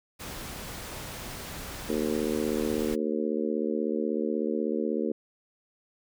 pink noise, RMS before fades -39 dBFS, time 0.19-2.96 s, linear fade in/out 20 ms
harmonic tone, 76.3 Hz, D#2, 33 cents flat, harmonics 3 / 4 / 5 / 6 / 7, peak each -31 / -32 / -32 / -32 / -37 dBFS, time 1.89-5.12 s, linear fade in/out 5 ms
effects none

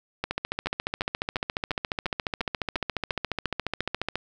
two click trains, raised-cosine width 0.3 ms, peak -11 / -13 dBFS, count 57 / 10, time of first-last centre 0.24-4.156 / 0.67-3.806 s, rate 14.3 / 2.87 Hz, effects none

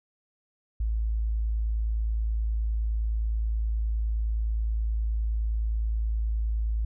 sine tone, 54.8 Hz, A1, 6 cents flat, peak -24 dBFS, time 0.8-6.85 s, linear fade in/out 5 ms, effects none

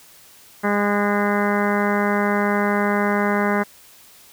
harmonic tone with a mistuned harmonic, 204.3 Hz, G#3, 28 cents flat, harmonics 1 / 2 / 3 / 4 / 5 / 6 / 7 / 8 / 9 / 10, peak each -21 / -24 / -26 / -27 / -28 / -29 / -29 / -30 / -31 / -31 dBFS, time 0.63-3.64 s, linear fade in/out 20 ms, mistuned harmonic 7, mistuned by +37 cents, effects white hiss -48 dBFS RMS until 4.32 s

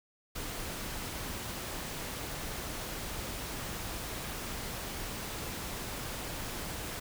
pink noise, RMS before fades -39 dBFS, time 0.35-7 s, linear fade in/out 10 ms, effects none

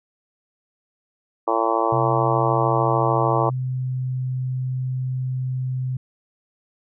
harmonic tone, 113.4 Hz, A#2, 47 cents flat, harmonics 3 / 4 / 5 / 6 / 7 / 8 / 9 / 10, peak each -26 / -26 / -26 / -26 / -26 / -26 / -26 / -26 dBFS, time 1.47-3.5 s, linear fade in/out 10 ms
sine tone, 128.6 Hz, C3, 30 cents flat, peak -22 dBFS, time 1.92-5.97 s, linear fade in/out 5 ms
effects none

